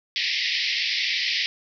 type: band-pass noise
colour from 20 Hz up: pink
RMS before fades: -25 dBFS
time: 0.16-1.46 s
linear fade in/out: 0 ms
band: 1900 to 5400 Hz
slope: 96 dB/octave
effects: none